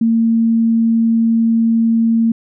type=tone; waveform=sine; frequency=227.8 Hz; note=A#3; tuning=40 cents flat; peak=-10 dBFS; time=0.01-2.32 s; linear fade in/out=5 ms; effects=none